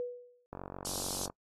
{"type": "tone with exponential decay", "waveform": "sine", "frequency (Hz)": 489.8, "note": "B4", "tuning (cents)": -14, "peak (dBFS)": -31, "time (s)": [0, 0.46], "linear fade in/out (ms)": 0, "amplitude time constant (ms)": 100}
{"type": "click train", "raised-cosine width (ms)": 1, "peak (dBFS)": -27, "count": 37, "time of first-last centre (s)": [0.53, 1.299], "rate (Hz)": 46.8}
{"type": "high-pass noise", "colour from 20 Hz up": "pink", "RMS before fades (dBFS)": -38, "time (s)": [0.85, 1.26], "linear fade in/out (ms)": 2, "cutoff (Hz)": 4300, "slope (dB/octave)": 24}
{"effects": ["noise-tail reverb RT60 0.1 s tail -24 dB re dry", "AAC 32 kbps"]}